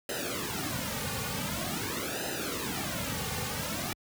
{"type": "noise with flanger", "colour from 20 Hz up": "pink", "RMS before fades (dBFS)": -34, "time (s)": [0.09, 3.93], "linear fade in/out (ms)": 2, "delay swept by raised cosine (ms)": [0.88, 3.08], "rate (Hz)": 0.46, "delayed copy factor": -0.85, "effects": ["high-pass 60 Hz 12 dB/octave"]}